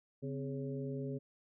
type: harmonic tone with a mistuned harmonic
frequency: 138.59 Hz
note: C#3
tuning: in tune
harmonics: 1 / 2 / 3 / 4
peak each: -40 / -42 / -43 / -49 dBFS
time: 0.22-1.19 s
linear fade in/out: 20 ms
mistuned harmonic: 2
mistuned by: -110 cents
effects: none